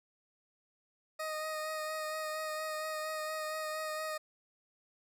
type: tone with vibrato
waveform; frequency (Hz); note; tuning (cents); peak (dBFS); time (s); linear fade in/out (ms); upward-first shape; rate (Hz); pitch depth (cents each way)
20% pulse; 622.3; D#5; 0; -31; 1.19-4.18; 10; sine; 4.3; 17
effects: none